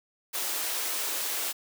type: high-pass noise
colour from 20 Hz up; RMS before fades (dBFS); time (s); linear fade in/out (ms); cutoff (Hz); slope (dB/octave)
white; -31; 0.33-1.53; 20; 320; 24
effects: none